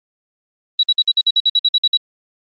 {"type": "tone bursts", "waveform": "sine", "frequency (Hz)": 3898, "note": "B7", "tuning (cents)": -23, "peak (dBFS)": -10, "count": 13, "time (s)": [0.79, 1.972], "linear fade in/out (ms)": 5, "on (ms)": 42, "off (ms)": 53, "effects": ["Opus 32 kbps"]}